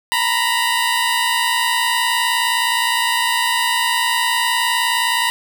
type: tone pair together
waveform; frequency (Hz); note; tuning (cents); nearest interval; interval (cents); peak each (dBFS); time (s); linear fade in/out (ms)
15% pulse; 930 / 989.6; A#5 / B5; -4 / +3; minor second; 107; -12; 0.12-5.3; 0
effects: none